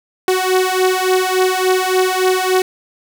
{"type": "beating tone pair", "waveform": "sawtooth", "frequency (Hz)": [370, 373.5], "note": ["F#4", "F#4"], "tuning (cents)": [0, 16], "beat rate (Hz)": 3.5, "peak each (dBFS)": [-12, -12], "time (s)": [0.28, 2.62], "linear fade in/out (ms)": 2, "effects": ["8-bit"]}